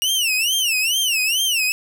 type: tone with vibrato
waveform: sawtooth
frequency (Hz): 2820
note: F7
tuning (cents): +16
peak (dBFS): -14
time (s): 0.02-1.72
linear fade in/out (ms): 0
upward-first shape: sine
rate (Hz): 2.3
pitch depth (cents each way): 210
effects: none